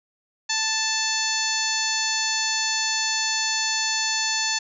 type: harmonic tone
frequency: 880 Hz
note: A5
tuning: in tune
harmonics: 1 / 2 / 3 / 4 / 5 / 6 / 7 / 8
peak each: -32 / -29 / -31 / -32 / -27 / -33 / -29 / -31 dBFS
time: 0.49-4.59 s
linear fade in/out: 10 ms
effects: none